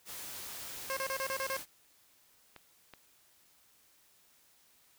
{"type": "noise", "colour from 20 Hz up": "white", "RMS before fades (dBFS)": -44, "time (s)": [0.05, 1.66], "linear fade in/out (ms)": 50}
{"type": "tone bursts", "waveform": "15% pulse", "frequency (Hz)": 535, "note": "C5", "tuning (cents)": 38, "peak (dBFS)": -27, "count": 7, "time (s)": [0.9, 1.567], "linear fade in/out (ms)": 0, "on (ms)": 67, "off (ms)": 33}
{"type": "clicks", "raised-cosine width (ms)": 0.3, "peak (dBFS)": -33, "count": 2, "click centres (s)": [2.563, 2.937]}
{"effects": ["white hiss -66 dBFS RMS until 4.98 s"]}